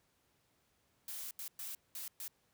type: noise bursts at uneven times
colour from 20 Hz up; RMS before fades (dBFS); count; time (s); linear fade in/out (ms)
blue; -44; 5; 1.08-1.31 / 1.39-1.48 / 1.59-1.75 / 1.95-2.08 / 2.2-2.28; 2
effects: pink hiss -75 dBFS RMS until 2.53 s + high-pass 60 Hz 12 dB/octave